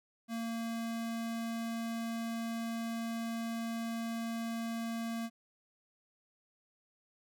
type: tone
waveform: square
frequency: 229.2 Hz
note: A#3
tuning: 29 cents flat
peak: -36 dBFS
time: 0.28-5.3 s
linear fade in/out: 50 ms
effects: none